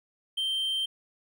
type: tone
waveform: triangle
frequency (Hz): 3136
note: G7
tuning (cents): 0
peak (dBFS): -25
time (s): 0.37-0.86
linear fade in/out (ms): 10
effects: none